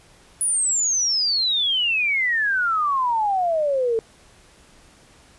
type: exponential sweep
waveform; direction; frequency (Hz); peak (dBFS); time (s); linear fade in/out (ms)
sine; down; 10000 to 440; -18; 0.41-3.99; 0
effects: pink hiss -52 dBFS RMS until 5.38 s + resampled to 24000 Hz